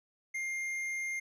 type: tone with tanh clipping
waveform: sine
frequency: 2114 Hz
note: C7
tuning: 17 cents sharp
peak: -35 dBFS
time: 0.34-1.2 s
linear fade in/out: 10 ms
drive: 9 dB
effects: none